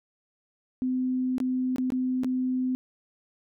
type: tone with dropouts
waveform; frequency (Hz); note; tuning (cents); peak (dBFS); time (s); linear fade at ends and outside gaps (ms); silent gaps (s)
sine; 255.6; C4; -40; -24; 0.82-2.75; 0; 1.382-1.402 / 1.76-1.783 / 1.903-1.921 / 2.235-2.245
effects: none